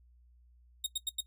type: tone bursts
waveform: sawtooth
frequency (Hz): 3729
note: A#7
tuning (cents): 0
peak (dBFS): -27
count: 4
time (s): 0.84-1.207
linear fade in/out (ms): 5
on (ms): 25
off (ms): 89
effects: noise-tail reverb RT60 0.1 s tail -18 dB re dry + added 60 Hz sine -59 dBFS peak until 1.26 s